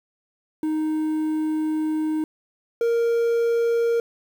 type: tone pair in turn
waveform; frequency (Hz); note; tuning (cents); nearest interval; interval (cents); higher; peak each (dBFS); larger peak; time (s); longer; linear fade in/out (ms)
triangle; 311.1 / 466.1; D#4 / A#4; 0 / 0; perfect fifth; 700; second; -19 / -16; second; 0.63-2.24 / 2.81-4; first; 2
effects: 8-bit